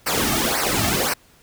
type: noise with flanger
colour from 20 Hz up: pink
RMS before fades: -21 dBFS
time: 0.06-1.14 s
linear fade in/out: 10 ms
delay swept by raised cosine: 0.28 to 2.08 ms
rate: 1.9 Hz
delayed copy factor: -0.9
effects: pink hiss -54 dBFS RMS until 1.42 s